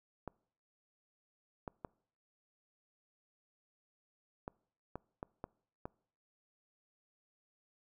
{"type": "clicks", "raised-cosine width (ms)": 1, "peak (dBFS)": -27, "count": 8, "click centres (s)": [0.277, 1.678, 1.848, 4.479, 4.956, 5.229, 5.441, 5.855], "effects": ["noise-tail reverb RT60 0.6 s tail -25 dB re dry"]}